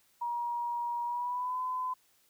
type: tone with pitch glide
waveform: sine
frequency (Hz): 952 to 1014.5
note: A#5 to B5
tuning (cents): +36 to +46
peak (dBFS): -31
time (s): 0.21-1.94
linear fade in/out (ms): 10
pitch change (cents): +110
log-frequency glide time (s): 1.04-1.59
effects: white hiss -68 dBFS RMS until 2.29 s